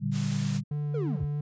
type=chord; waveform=sine; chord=G minor; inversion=first; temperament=equal; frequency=116.54 / 146.83 / 196 Hz; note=Bb2 / D3 / G3; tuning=0 / 0 / 0 cents; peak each=-32 / -29 / -30 dBFS; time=0-0.64 s; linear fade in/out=50 ms
type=noise; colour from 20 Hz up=white; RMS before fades=-39 dBFS; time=0.11-0.61 s; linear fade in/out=50 ms
type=tone with vibrato; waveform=triangle; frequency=146.83 Hz; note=D3; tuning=in tune; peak=-26 dBFS; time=0.71-1.41 s; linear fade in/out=5 ms; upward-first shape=sine; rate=3.1 Hz; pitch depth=11 cents each way
type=linear sweep; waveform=triangle; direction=down; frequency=489.3 to 51.7 Hz; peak=-28 dBFS; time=0.94-1.25 s; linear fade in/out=5 ms
effects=resampled to 16000 Hz